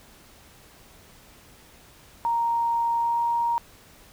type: tone with pitch glide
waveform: sine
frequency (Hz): 932.3 to 938.2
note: A#5 to A#5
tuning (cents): 0 to +11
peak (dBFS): -21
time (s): 2.25-3.58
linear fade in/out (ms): 0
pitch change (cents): +11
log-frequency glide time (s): 2.98-3.2
effects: pink hiss -52 dBFS RMS until 4.12 s